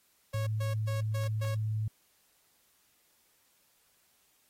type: tone bursts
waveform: sawtooth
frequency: 550 Hz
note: C#5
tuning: 14 cents flat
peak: -34 dBFS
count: 5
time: 0.33-1.55 s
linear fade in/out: 10 ms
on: 140 ms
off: 130 ms
type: tone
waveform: sine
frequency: 108.3 Hz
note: A2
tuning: 27 cents flat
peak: -29 dBFS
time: 0.34-1.88 s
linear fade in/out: 5 ms
effects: white hiss -69 dBFS RMS until 4.49 s + AAC 48 kbps